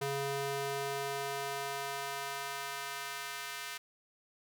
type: tone with high-pass filter sweep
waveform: square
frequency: 139.3 Hz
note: C#3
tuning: 9 cents sharp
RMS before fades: -38 dBFS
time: 0.01-3.78 s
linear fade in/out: 10 ms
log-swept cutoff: 300 to 1700 Hz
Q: 0.93
effects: none